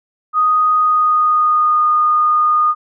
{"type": "tone with pitch glide", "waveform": "sine", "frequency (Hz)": [1244.5, 1225.9], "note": ["D#6", "D#6"], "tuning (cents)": [0, -26], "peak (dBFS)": -10, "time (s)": [0.33, 2.75], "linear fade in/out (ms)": 50, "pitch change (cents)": -26, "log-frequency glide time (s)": [0.75, 1.86], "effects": []}